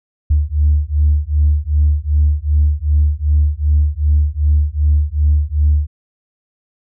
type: beating tone pair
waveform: sine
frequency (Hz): 73.2 / 75.8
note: D2 / D#2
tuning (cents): -5 / -45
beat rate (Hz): 2.6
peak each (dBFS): -13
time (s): 0.3-5.87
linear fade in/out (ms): 10
effects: tanh soft clip ceiling -4 dBFS